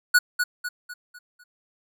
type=tone with echo; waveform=square; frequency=1465 Hz; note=F#6; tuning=18 cents flat; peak=-14 dBFS; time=0.14-0.19 s; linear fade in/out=10 ms; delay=250 ms; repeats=5; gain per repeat=-7 dB; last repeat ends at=1.44 s; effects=none